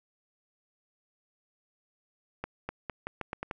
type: accelerating click train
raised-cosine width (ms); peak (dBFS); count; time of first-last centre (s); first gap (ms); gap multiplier
0.5; -19; 8; 2.44-3.512; 250; 0.83
effects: none